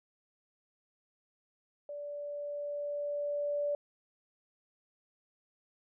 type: tone with level ramp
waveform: sine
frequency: 581 Hz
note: D5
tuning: 19 cents flat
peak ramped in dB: -39 to -29 dBFS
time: 1.89-3.75 s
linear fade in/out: 2 ms
effects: none